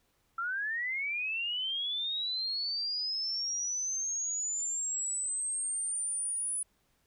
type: linear sweep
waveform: sine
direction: up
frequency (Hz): 1330 to 9956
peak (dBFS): -31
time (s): 0.38-6.63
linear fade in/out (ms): 5
effects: pink hiss -73 dBFS RMS until 7.06 s